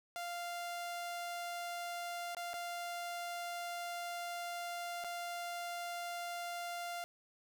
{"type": "tone with dropouts", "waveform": "sawtooth", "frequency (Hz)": 696, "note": "F5", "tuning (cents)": -6, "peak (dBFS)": -36, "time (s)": [0.16, 7.04], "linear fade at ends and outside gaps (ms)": 0, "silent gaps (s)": [[2.348, 2.368], [2.534, 2.54], [5.04, 5.045]], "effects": []}